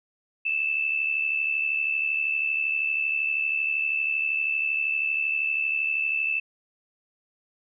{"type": "tone with amplitude modulation", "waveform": "sine", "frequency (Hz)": 2637, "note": "E7", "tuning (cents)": 0, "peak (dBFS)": -20, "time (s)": [0.45, 6.4], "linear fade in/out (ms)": 10, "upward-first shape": "sine", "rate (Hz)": 72.7, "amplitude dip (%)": 65, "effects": []}